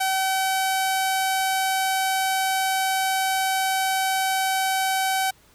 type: tone with low-pass filter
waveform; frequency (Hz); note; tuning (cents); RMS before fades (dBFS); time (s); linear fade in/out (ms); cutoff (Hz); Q
sawtooth; 764; G5; -45; -23; 0-5.31; 10; 12000; 1.8
effects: pink hiss -56 dBFS RMS until 5.54 s